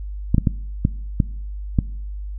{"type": "clicks", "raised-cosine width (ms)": 5, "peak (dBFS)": -3, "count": 6, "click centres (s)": [0.345, 0.382, 0.472, 0.851, 1.202, 1.788], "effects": ["noise-tail reverb RT60 0.7 s tail -21 dB re dry", "added 50 Hz sine -27 dBFS peak until 2.38 s"]}